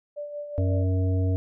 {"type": "tone with tremolo", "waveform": "sine", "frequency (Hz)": 586, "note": "D5", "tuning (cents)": -4, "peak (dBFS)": -30, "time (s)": [0.16, 0.85], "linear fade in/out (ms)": 20, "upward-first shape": "sine", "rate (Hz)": 5.5, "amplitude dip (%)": 50}
{"type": "harmonic tone", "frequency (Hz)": 93, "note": "F#2", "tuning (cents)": 9, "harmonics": [1, 3, 5, 7], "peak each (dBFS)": [-21, -31, -35, -38], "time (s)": [0.58, 1.36], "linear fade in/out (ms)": 0}
{"effects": []}